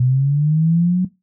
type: linear sweep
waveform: sine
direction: up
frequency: 123.7 to 185 Hz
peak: -12 dBFS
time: 0-1.05 s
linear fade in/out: 5 ms
effects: noise-tail reverb RT60 0.2 s tail -17 dB re dry